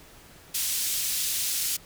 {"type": "band-pass noise", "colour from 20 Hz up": "white", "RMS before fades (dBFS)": -28, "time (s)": [0.54, 1.77], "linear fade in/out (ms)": 10, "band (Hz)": [3200, 14000], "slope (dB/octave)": 12, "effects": ["pink hiss -51 dBFS RMS until 1.85 s"]}